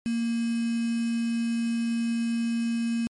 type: tone with quantisation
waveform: sine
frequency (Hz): 231.7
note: A#3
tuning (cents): -10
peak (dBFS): -24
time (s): 0.06-3.07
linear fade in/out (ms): 0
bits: 6
effects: MP3 48 kbps